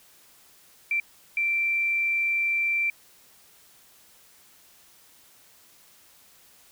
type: tone bursts at uneven times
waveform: sine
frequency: 2349 Hz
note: D7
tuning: in tune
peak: -22 dBFS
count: 2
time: 0.91-1 / 1.37-2.9 s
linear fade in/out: 2 ms
effects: white hiss -56 dBFS RMS until 6.71 s